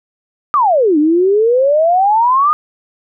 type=exponential two-way sweep; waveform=sine; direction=down then up; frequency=1244.5 to 291.7 to 1244.5 Hz; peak=-8 dBFS; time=0.54-2.53 s; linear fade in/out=0 ms; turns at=0.98 s; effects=none